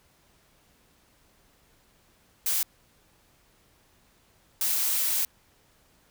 blue noise bursts at uneven times, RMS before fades -26 dBFS, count 2, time 2.46-2.63 / 4.61-5.25 s, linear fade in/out 2 ms, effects pink hiss -63 dBFS RMS until 6.1 s

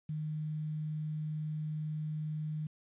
sine tone with quantisation, 153.7 Hz, D#3, 21 cents flat, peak -34 dBFS, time 0.09-2.67 s, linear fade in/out 5 ms, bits 10, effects resampled to 8000 Hz

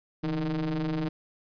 square ring-modulated tone, 75.8 Hz, D#2, 45 cents flat, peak -25 dBFS, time 0.23-1.09 s, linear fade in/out 10 ms, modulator 239 Hz, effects resampled to 11025 Hz + 11-bit

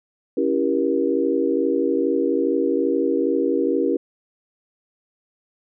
sine chord, C# diminished seventh, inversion none, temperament equal with one note detuned, 277.2 / 329.6 / 392 / 476.2 Hz, C#4 / E4 / G4 / Bb4, 0 / 0 / 0 / +37 cents, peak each -23 dBFS, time 0.37-3.97 s, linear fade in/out 5 ms, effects none

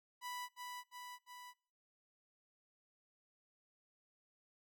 sawtooth tone with echo, 987.8 Hz, B5, in tune, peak -39 dBFS, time 0.21-0.49 s, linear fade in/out 50 ms, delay 350 ms, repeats 3, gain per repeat -3 dB, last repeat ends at 1.54 s, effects noise-tail reverb RT60 0.5 s tail -25 dB re dry

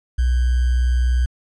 sine tone with sample-and-hold, 61.74 Hz, B1, in tune, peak -14 dBFS, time 0.18-1.26 s, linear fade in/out 10 ms, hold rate 1575 Hz, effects resampled to 22050 Hz

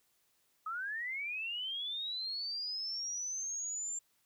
sine linear sweep, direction up, 1244.5 to 7350 Hz, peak -36 dBFS, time 0.66-3.99 s, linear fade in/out 5 ms, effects white hiss -74 dBFS RMS until 4.25 s

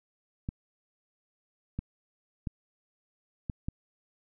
clicks, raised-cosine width 5 ms, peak -20 dBFS, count 5, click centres 0.489 / 1.79 / 2.472 / 3.498 / 3.685 s, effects none

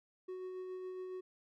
triangle tone with tremolo, 370 Hz, F#4, in tune, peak -38 dBFS, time 0.28-1.21 s, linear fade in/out 10 ms, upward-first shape sine, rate 7.2 Hz, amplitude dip 25%, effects MP3 96 kbps

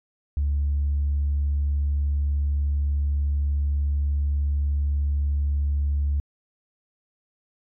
sine tone, 71.7 Hz, D2, 41 cents flat, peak -19 dBFS, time 0.37-6.2 s, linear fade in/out 0 ms, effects tanh soft clip ceiling -17 dBFS

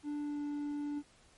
triangle tone with pitch glide, 293.7 to 291.7 Hz, D4 to D4, 0 to -12 cents, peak -33 dBFS, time 0.03-1.03 s, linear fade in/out 50 ms, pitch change -12 cents, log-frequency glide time 0.21-0.42 s, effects pink hiss -64 dBFS RMS until 1.37 s + MP3 48 kbps

